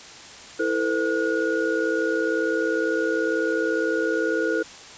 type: tone cluster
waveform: sine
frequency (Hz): 328.1 / 446 / 506 / 1445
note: E4 / A4 / B4 / F#6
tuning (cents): -8 / +23 / +42 / -41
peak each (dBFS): -26 / -25 / -27 / -27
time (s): 0.59-4.63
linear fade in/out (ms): 10
effects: white hiss -42 dBFS RMS until 4.97 s + resampled to 16000 Hz